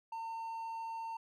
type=tone; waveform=triangle; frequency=907 Hz; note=A#5; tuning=48 cents flat; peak=-37 dBFS; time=0.12-1.17 s; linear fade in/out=5 ms; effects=none